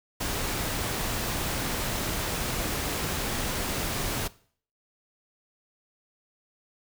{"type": "noise", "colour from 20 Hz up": "pink", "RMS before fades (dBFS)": -30, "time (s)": [0.2, 4.28], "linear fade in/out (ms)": 10, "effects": ["noise-tail reverb RT60 0.5 s tail -19 dB re dry"]}